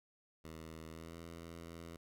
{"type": "tone with pitch glide", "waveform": "10% pulse", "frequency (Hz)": [80.3, 83.71], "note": ["E2", "E2"], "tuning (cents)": [-45, 27], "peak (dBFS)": -40, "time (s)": [0.44, 1.97], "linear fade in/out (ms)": 10, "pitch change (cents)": 72, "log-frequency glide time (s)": [0.9, 1.15], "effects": []}